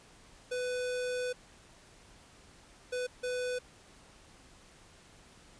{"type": "tone bursts at uneven times", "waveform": "square", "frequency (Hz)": 498.3, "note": "B4", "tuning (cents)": 15, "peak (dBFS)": -33, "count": 3, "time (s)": [[0.51, 1.33], [2.92, 3.07], [3.23, 3.59]], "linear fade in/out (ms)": 10, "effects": ["pink hiss -58 dBFS RMS until 5.59 s", "resampled to 22050 Hz"]}